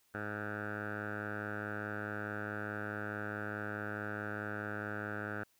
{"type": "tone with low-pass filter", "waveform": "10% pulse", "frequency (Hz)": 104.7, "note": "G#2", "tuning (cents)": 15, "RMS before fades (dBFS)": -40, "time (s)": [0.14, 5.44], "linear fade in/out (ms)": 10, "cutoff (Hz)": 1500, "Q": 5.3, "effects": ["white hiss -72 dBFS RMS until 5.59 s"]}